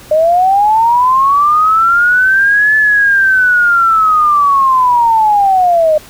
sine linear two-way sweep, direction up then down, 604 to 1738 to 604 Hz, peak -6 dBFS, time 0.11-5.98 s, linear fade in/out 5 ms, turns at 2.76 s, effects pink hiss -36 dBFS RMS until 6.09 s

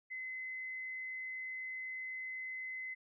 sine tone, 2042 Hz, C7, 43 cents flat, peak -40 dBFS, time 0.1-2.95 s, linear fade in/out 20 ms, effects none

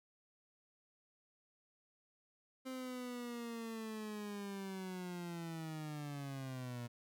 30% pulse linear sweep, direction down, 261.6 to 118.2 Hz, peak -40 dBFS, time 2.65-6.88 s, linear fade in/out 20 ms, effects none

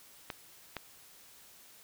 clicks, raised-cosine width 0.3 ms, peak -21 dBFS, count 2, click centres 0.302 / 0.767 s, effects white hiss -57 dBFS RMS until 1.83 s

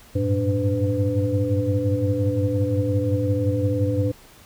sine tone cluster, 96.3 / 102 / 113.7 / 292.4 / 503 Hz, G2 / G#2 / A#2 / D4 / B4, -30 / -31 / -43 / -7 / +32 cents, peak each -25 dBFS, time 0.15-4.12 s, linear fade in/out 10 ms, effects tanh soft clip ceiling -7 dBFS + pink hiss -49 dBFS RMS until 4.45 s

